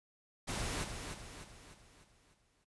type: noise with echo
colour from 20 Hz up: pink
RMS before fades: -38 dBFS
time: 0.47-0.85 s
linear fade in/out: 20 ms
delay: 300 ms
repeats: 6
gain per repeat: -6 dB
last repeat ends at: 2.65 s
effects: noise-tail reverb RT60 0.1 s tail -20 dB re dry + resampled to 24000 Hz